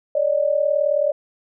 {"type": "tone pair together", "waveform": "sine", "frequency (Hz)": [566, 605], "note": ["C#5", "D#5"], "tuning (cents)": [36, -49], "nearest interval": "minor second", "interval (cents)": 115, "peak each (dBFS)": -19, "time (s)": [0.15, 1.12], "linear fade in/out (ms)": 5, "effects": []}